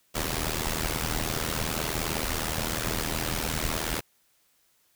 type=noise with amplitude modulation; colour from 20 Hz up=pink; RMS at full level=-26 dBFS; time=0.14-4.01 s; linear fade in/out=20 ms; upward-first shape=sine; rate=79.5 Hz; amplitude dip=85%; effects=white hiss -67 dBFS RMS until 4.95 s